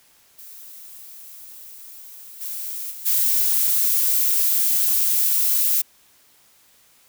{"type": "noise with level steps", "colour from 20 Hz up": "violet", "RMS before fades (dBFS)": [-41, -30, -36, -19], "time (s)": [0.38, 5.82], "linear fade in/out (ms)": 10, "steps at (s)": [2.4, 2.9, 3.05], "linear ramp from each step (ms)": 20, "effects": ["white hiss -56 dBFS RMS until 7.08 s"]}